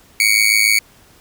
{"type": "tone with amplitude modulation", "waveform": "sawtooth", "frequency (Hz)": 2236, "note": "C#7", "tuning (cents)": 14, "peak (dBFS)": -4, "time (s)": [0.2, 0.79], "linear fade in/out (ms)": 2, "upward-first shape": "sine", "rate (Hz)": 107, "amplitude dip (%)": 90, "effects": ["pink hiss -49 dBFS RMS until 1.2 s"]}